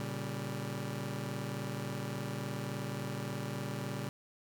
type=chord; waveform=sawtooth; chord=G diminished; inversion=first; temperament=just; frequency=117.6 / 141.12 / 196 Hz; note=Bb2 / Db3 / G3; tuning=+16 / +31 / 0 cents; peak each=-37 / -36 / -38 dBFS; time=0-4.09 s; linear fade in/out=0 ms; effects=none